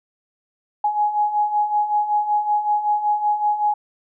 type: beating tone pair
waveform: sine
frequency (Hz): 833 / 838.3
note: G#5 / G#5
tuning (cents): +5 / +16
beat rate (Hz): 5.3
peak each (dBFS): -24 / -18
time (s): 0.84-3.74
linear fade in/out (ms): 5
effects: none